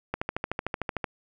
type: click train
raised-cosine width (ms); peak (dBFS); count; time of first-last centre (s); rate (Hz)
0.5; -13; 13; 0.14-1.042; 13.3
effects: none